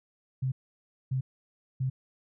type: tone bursts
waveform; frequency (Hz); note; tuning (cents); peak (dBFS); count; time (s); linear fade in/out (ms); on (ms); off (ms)
sine; 130.81; C3; 0; -26; 3; 0.42-1.9; 10; 100; 590
effects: none